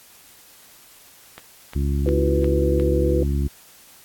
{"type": "click train", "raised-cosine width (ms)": 0.3, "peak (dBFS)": -21, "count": 5, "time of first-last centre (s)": [1.38, 2.798], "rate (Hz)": 2.82}
{"type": "harmonic tone", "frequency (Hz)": 70, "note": "C#2", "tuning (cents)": 18, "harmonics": [1, 2, 3, 4, 5], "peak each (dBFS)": [-20, -26, -30, -32, -34], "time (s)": [1.75, 3.48], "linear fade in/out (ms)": 10}
{"type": "chord", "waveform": "sine", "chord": "E suspended second", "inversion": "none", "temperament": "equal", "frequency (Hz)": [329.6, 370, 493.9], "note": ["E4", "F#4", "B4"], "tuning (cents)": [0, 0, 0], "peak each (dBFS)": [-24, -24, -23], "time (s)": [2.06, 3.23], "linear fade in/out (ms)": 2}
{"effects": ["white hiss -49 dBFS RMS until 4.04 s", "AAC 64 kbps"]}